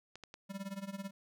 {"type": "clicks", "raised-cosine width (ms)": 0.2, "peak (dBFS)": -31, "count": 3, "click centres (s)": [0.156, 0.237, 0.341]}
{"type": "tone with tremolo", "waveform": "square", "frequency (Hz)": 196, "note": "G3", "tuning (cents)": 0, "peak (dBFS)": -38, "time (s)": [0.49, 1.11], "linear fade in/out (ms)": 20, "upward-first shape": "sine", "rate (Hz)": 18, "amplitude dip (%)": 85}
{"effects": []}